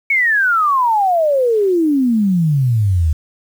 sine exponential sweep, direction down, 2249 to 74.8 Hz, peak -11 dBFS, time 0.1-3.13 s, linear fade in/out 5 ms, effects 7-bit

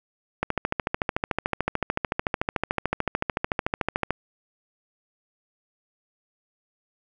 click train, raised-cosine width 0.5 ms, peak -8 dBFS, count 51, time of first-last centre 0.43-4.106 s, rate 13.6 Hz, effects none

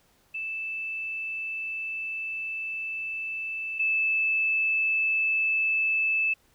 sine tone pair in turn, 2637 / 2624 Hz, E7 / E7, 0 / -9 cents, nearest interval unison, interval 9 cents, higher first, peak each -30 / -22 dBFS, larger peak second, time 0.34-3.79 / 3.79-6.34 s, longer first, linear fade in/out 10 ms, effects pink hiss -64 dBFS RMS until 6.54 s

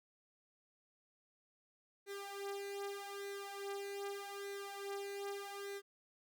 sawtooth tone with flanger, 399.4 Hz, G4, 32 cents sharp, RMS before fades -45 dBFS, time 2.06-5.82 s, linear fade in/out 50 ms, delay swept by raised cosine 0.49 to 2.99 ms, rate 0.82 Hz, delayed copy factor +0.8, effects none

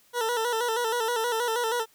20% pulse tone with vibrato, 465 Hz, A#4, 4 cents flat, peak -20 dBFS, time 0.13-1.86 s, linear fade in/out 50 ms, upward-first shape square, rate 6.3 Hz, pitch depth 70 cents each way, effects white hiss -61 dBFS RMS until 1.94 s

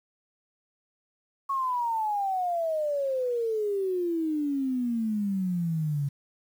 sine exponential sweep, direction down, 1108.7 to 138.59 Hz, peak -25 dBFS, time 1.49-6.09 s, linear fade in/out 10 ms, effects 9-bit

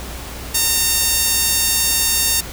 sawtooth tone with high-pass filter, 916 Hz, A#5, 31 cents flat, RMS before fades -17 dBFS, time 0.54-2.41 s, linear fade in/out 10 ms, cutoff 5600 Hz, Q 0.65, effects added 60 Hz sine -32 dBFS peak until 2.52 s + pink hiss -32 dBFS RMS until 2.52 s

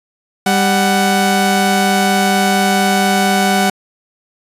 sawtooth tone pair together, 197.33 / 745 Hz, G3 / F#5, +12 / +12 cents, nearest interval octave + major seventh, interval 2300 cents, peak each -10 dBFS, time 0.46-3.7 s, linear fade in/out 5 ms, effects resampled to 32000 Hz

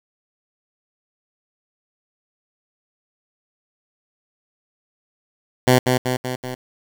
10% pulse tone with echo, 126.9 Hz, B2, 47 cents sharp, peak -3 dBFS, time 5.67-5.79 s, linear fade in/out 10 ms, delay 190 ms, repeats 4, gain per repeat -4 dB, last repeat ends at 6.55 s, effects 7-bit

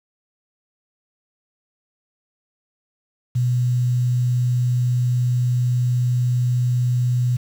sine tone with quantisation, 123.47 Hz, B2, in tune, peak -16 dBFS, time 3.35-7.37 s, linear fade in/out 10 ms, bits 7, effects none

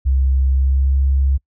sine tone with pitch glide, 66.4 to 67.8 Hz, C2 to C#2, +26 to -38 cents, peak -12 dBFS, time 0.05-1.38 s, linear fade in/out 20 ms, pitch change +36 cents, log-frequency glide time 0.52-0.96 s, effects noise-tail reverb RT60 0.1 s tail -26 dB re dry

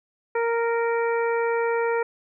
harmonic tone, 464.5 Hz, A#4, 6 cents flat, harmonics 1 / 2 / 3 / 4 / 5, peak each -22 / -28 / -32 / -34 / -36 dBFS, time 0.35-2.03 s, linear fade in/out 5 ms, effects none

